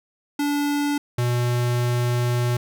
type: tone pair in turn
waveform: square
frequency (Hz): 289.3 / 121.64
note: D4 / B2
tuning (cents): -26 / -26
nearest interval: octave + minor third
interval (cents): 1500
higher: first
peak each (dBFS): -21 / -20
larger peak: second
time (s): 0.39-0.98 / 1.18-2.57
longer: second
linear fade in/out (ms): 5
effects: none